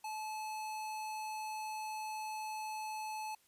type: tone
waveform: square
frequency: 864 Hz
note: A5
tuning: 32 cents flat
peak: -40 dBFS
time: 0.04-3.35 s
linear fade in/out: 5 ms
effects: white hiss -70 dBFS RMS until 3.47 s + resampled to 32000 Hz

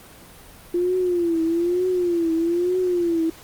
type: tone with vibrato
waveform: sine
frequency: 346.6 Hz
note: F4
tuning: 13 cents flat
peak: -18 dBFS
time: 0.74-3.3 s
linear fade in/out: 5 ms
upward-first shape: triangle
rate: 1.1 Hz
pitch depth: 120 cents each way
effects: pink hiss -45 dBFS RMS until 3.43 s + Opus 32 kbps

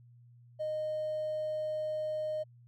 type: tone with hard clipping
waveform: triangle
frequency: 617 Hz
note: D#5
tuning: 15 cents flat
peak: -32 dBFS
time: 0.59-2.44 s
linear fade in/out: 20 ms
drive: 3 dB
effects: added 120 Hz sine -55 dBFS peak until 2.67 s

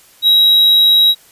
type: tone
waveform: triangle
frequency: 3845 Hz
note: B7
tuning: 47 cents flat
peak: -5 dBFS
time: 0.22-1.15 s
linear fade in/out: 50 ms
effects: white hiss -46 dBFS RMS until 1.31 s + resampled to 32000 Hz

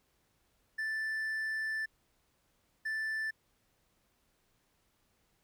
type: tone bursts at uneven times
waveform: triangle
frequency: 1762 Hz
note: A6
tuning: 2 cents sharp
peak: -31 dBFS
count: 2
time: 0.78-1.86 / 2.85-3.31 s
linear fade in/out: 10 ms
effects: pink hiss -74 dBFS RMS until 5.43 s

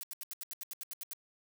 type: noise bursts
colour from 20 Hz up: blue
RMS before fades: -42 dBFS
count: 12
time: 0.01-1.133 s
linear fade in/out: 0 ms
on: 23 ms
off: 77 ms
effects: none

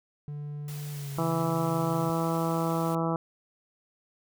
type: tone with pitch glide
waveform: triangle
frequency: 146.83 to 139.23 Hz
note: D3 to C#3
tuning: 0 to +8 cents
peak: -32 dBFS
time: 0.28-2.1 s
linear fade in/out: 0 ms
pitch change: -92 cents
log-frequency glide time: 0.91-1.12 s
type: noise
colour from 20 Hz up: white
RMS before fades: -46 dBFS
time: 0.68-2.95 s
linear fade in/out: 2 ms
type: harmonic tone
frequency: 164.81 Hz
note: E3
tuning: in tune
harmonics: 1 / 2 / 3 / 4 / 5 / 6 / 7 / 8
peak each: -29 / -32 / -34 / -35 / -36 / -37 / -37 / -38 dBFS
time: 1.18-3.16 s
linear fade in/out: 2 ms
effects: none

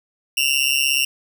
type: tone with amplitude modulation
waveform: sawtooth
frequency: 2776 Hz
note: F7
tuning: 11 cents flat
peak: -9 dBFS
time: 0.37-1.05 s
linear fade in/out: 5 ms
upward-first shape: sine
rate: 137 Hz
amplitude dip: 100%
effects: none

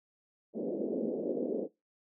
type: band-pass noise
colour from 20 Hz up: white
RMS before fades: -34 dBFS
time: 0.53-1.68 s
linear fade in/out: 50 ms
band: 200 to 530 Hz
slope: 48 dB/octave
effects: noise-tail reverb RT60 0.2 s tail -19 dB re dry

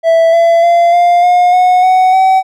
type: tone with pitch steps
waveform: triangle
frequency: 659.3 / 672.8 / 686.5 / 700.5 / 714.8 / 729.4 / 744.3 / 759.5 Hz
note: E5 / E5 / F5 / F5 / F5 / F#5 / F#5 / F#5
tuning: 0 / +35 / -30 / +5 / +40 / -25 / +10 / +45 cents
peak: -3 dBFS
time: 0.03-2.43 s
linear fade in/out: 50 ms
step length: 300 ms
effects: none

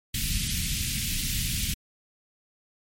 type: band-stop noise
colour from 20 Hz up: pink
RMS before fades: -28 dBFS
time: 0.14-1.74 s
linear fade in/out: 5 ms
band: 200 to 2400 Hz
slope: 24 dB/octave
effects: MP3 64 kbps

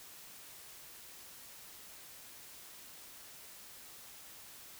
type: silence
effects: white hiss -53 dBFS RMS until 4.79 s

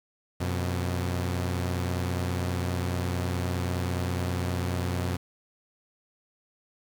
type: tone pair together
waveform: sawtooth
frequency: 89.5 / 124.52 Hz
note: F2 / B2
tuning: +43 / +15 cents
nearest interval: tritone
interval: 572 cents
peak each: -24 / -29 dBFS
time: 0.4-5.17 s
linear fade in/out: 10 ms
effects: 9-bit

